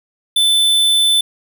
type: tone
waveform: square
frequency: 3520 Hz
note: A7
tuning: in tune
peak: -11 dBFS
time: 0.36-1.21 s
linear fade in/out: 5 ms
effects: none